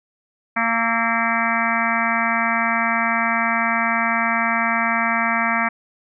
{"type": "harmonic tone with a mistuned harmonic", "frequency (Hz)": 230, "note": "A#3", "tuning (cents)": -23, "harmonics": [1, 3, 4, 5, 6, 7, 8, 9, 10], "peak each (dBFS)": [-26, -26, -26, -26, -26, -26, -26, -26, -26], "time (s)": [0.56, 5.69], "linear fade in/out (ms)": 10, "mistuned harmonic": 6, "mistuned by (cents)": -56, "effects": []}